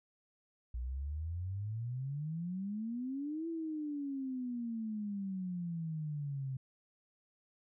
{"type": "exponential two-way sweep", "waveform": "sine", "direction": "up then down", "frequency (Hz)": [58.27, 334.6, 130.3], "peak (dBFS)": -36, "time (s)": [0.74, 6.57], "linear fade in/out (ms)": 5, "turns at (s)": 3.48, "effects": []}